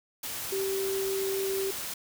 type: tone in noise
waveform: sine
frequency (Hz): 387.9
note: G4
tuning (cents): -18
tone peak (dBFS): -28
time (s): 0.52-1.71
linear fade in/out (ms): 5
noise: white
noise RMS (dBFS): -36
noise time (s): 0.23-1.94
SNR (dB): +5
effects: none